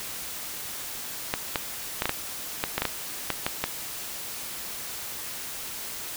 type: clicks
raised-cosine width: 0.3 ms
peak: -8 dBFS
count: 12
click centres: 1.339 / 1.558 / 2.021 / 2.056 / 2.094 / 2.639 / 2.78 / 2.82 / 2.853 / 3.303 / 3.465 / 3.64 s
effects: white hiss -36 dBFS RMS until 6.16 s